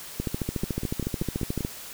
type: two click trains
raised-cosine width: 3 ms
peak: -14 / -17 dBFS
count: 21 / 6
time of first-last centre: 0.2-1.649 / 0.64-1.607 s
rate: 13.8 / 5.17 Hz
effects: white hiss -41 dBFS RMS until 1.93 s